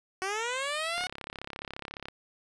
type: linear sweep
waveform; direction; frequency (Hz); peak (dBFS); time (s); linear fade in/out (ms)
10% pulse; up; 370 to 740; -22; 0.22-1.07; 0
type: click train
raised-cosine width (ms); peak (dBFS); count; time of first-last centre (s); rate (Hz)
0.3; -22; 39; 0.98-2.085; 34.4
effects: resampled to 22050 Hz + 8-bit